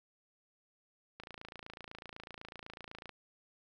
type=click train; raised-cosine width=0.3 ms; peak=-30 dBFS; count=54; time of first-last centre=1.2-3.093 s; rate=28 Hz; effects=none